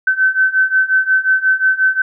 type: beating tone pair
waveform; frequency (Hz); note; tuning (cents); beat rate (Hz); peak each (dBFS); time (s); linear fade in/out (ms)
sine; 1528 / 1533.6; G6 / G6; -45 / -38; 5.6; -15 / -13; 0.07-2.02; 5
effects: none